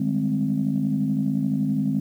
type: chord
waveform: sine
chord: Ab major seventh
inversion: second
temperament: equal with one note detuned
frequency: 152.36 / 196 / 207.7 / 261.6 Hz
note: Eb3 / G3 / Ab3 / C4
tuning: -36 / 0 / 0 / 0 cents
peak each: -26 / -30 / -24 / -24 dBFS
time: 0-2 s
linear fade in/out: 5 ms
effects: tanh soft clip ceiling -12 dBFS + 9-bit

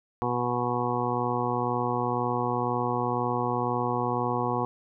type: harmonic tone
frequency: 122 Hz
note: B2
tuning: 21 cents flat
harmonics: 1 / 2 / 3 / 4 / 6 / 7 / 8 / 9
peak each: -33 / -33 / -33 / -33 / -33 / -33 / -33 / -33 dBFS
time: 0.22-4.65 s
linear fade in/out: 0 ms
effects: none

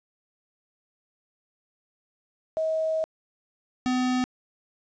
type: tone pair in turn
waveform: sine / square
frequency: 637 / 252.8 Hz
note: D#5 / B3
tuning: +41 / +41 cents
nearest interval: octave + major third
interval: 1600 cents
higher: first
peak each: -23 dBFS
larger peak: neither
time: 2.57-3.04 / 3.86-4.24 s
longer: first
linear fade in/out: 0 ms
effects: resampled to 16000 Hz + 9-bit

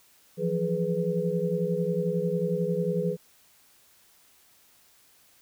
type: tone cluster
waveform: sine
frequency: 166.7 / 177.8 / 419.2 / 495.3 Hz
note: E3 / F3 / G#4 / B4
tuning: +20 / +31 / +16 / +5 cents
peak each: -30 dBFS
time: 0.37-3.17 s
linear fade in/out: 50 ms
effects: white hiss -60 dBFS RMS until 5.41 s

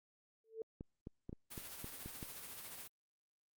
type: tone with exponential growth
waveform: sine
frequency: 445.6 Hz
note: A4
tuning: 22 cents sharp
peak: -37 dBFS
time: 0.44-0.62 s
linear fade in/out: 2 ms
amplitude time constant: 37 ms
type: clicks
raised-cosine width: 3 ms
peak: -33 dBFS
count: 8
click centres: 0.809 / 1.071 / 1.294 / 1.329 / 1.578 / 1.844 / 2.06 / 2.228 s
type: noise with tremolo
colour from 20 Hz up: white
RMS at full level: -48 dBFS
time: 1.5-2.88 s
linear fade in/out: 20 ms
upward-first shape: sine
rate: 14 Hz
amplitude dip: 35%
effects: Opus 48 kbps

